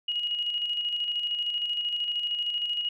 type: tone with tremolo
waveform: sine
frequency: 2888 Hz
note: F#7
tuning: 43 cents flat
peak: -25 dBFS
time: 0.08-2.89 s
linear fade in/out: 5 ms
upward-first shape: square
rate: 13 Hz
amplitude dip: 40%
effects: none